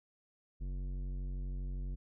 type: tone with tanh clipping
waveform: sine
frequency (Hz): 46.25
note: F#1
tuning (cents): 0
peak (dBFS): -38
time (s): 0.6-1.96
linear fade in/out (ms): 20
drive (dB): 13
effects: none